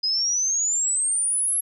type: exponential sweep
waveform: sine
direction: up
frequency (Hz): 4986 to 11290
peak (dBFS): -20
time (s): 0.03-1.61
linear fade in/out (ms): 10
effects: none